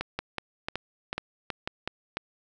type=two click trains; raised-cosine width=0.3 ms; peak=-14 / -14 dBFS; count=5 / 6; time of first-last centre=0.19-2.17 / 0.01-1.876 s; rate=2.02 / 2.68 Hz; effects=none